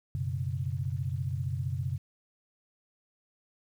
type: chord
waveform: sine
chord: F# suspended fourth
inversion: none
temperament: equal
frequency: 92.5 / 123.47 / 138.59 Hz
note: F#2 / B2 / C#3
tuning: 0 / 0 / 0 cents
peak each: -34 dBFS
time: 0.15-1.98 s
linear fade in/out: 0 ms
effects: 10-bit